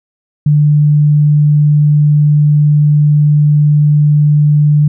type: tone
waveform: sine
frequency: 148.5 Hz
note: D3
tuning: 20 cents sharp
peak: -5 dBFS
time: 0.46-4.88 s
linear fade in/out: 5 ms
effects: none